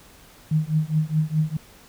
sine tone with tremolo, 155.56 Hz, D#3, in tune, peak -15 dBFS, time 0.51-1.57 s, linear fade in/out 5 ms, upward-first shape triangle, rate 4.8 Hz, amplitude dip 100%, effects pink hiss -50 dBFS RMS until 1.88 s

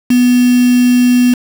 sine tone with quantisation, 246.9 Hz, B3, in tune, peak -6 dBFS, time 0.1-1.34 s, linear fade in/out 5 ms, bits 3, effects none

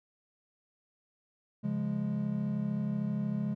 triangle chord, Db major, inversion none, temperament equal, 138.59 / 174.61 / 207.7 Hz, Db3 / F3 / Ab3, 0 / 0 / 0 cents, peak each -34 / -35 / -30 dBFS, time 1.63-3.55 s, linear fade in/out 20 ms, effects none

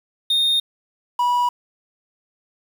triangle tone pair in turn, 3680 / 974.7 Hz, A#7 / B5, -23 / -23 cents, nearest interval octave + major seventh, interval 2300 cents, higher first, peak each -14 / -14 dBFS, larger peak neither, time 0.3-0.6 / 1.19-1.49 s, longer neither, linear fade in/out 5 ms, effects 7-bit

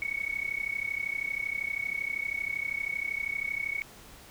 sine tone with amplitude modulation, 2221 Hz, C#7, 3 cents sharp, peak -26 dBFS, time 0.02-3.82 s, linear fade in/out 0 ms, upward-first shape sine, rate 32.7 Hz, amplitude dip 90%, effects pink hiss -51 dBFS RMS until 4.3 s

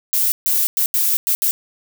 violet noise bursts at uneven times, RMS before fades -17 dBFS, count 6, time 0.13-0.32 / 0.46-0.67 / 0.77-0.86 / 0.94-1.17 / 1.27-1.35 / 1.42-1.51 s, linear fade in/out 0 ms, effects none

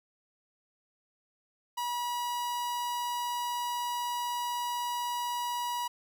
45% pulse tone, 968 Hz, B5, 35 cents flat, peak -31 dBFS, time 1.77-5.88 s, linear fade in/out 10 ms, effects none

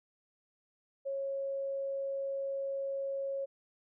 sine tone, 548 Hz, C#5, 20 cents flat, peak -33 dBFS, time 1.05-3.46 s, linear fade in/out 20 ms, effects none

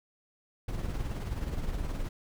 brown noise with tremolo, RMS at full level -31 dBFS, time 0.68-2.09 s, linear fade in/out 5 ms, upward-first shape triangle, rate 19 Hz, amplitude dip 55%, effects none

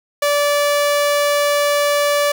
sawtooth tone, 580 Hz, D5, 22 cents flat, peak -10 dBFS, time 0.22-2.32 s, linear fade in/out 5 ms, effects none

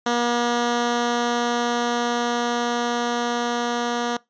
10% pulse tone with level ramp, 239.2 Hz, A#3, 45 cents sharp, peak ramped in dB -11 to -14 dBFS, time 0.06-4.17 s, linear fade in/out 5 ms, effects noise-tail reverb RT60 0.2 s tail -23 dB re dry + resampled to 16000 Hz

